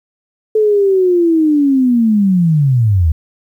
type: linear sweep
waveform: sine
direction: down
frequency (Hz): 437.6 to 73.7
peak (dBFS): -8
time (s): 0.55-3.12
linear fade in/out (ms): 5
effects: 8-bit